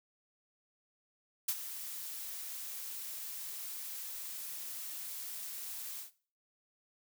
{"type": "noise with ADSR envelope", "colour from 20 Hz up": "blue", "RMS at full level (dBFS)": -31, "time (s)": [1.48, 6.11], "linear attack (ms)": 7, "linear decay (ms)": 53, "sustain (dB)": -12, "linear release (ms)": 120, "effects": ["noise-tail reverb RT60 0.4 s tail -17 dB re dry"]}